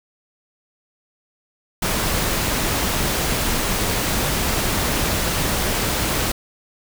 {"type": "noise", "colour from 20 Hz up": "pink", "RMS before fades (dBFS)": -21, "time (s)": [1.82, 6.32], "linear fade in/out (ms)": 5, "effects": []}